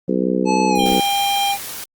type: harmonic tone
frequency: 63.3 Hz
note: B1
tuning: 43 cents sharp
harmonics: 3 / 4 / 5 / 6 / 7 / 8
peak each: -21 / -22 / -23 / -24 / -24 / -25 dBFS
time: 0.08-1 s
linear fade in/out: 5 ms
type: tone with pitch glide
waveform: square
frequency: 862 to 799.6 Hz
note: A5 to G5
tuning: -36 to +34 cents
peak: -18 dBFS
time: 0.45-1.58 s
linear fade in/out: 50 ms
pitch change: -130 cents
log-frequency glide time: 0.68-0.83 s
type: tone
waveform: sine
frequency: 3173 Hz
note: G7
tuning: 20 cents sharp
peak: -22 dBFS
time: 0.79-1.52 s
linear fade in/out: 5 ms
type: noise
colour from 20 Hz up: white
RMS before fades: -30 dBFS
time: 0.86-1.84 s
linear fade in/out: 0 ms
effects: Opus 24 kbps